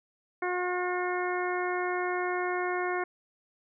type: harmonic tone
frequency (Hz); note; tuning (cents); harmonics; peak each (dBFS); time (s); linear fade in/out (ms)
360; F#4; -47; 1 / 2 / 3 / 4 / 5 / 6; -31 / -34 / -36 / -37 / -38 / -39; 0.42-3.04; 5
effects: none